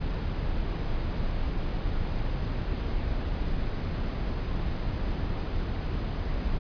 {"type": "noise", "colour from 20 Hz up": "brown", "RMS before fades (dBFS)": -29, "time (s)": [0, 6.59], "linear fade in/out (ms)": 20, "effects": ["resampled to 11025 Hz"]}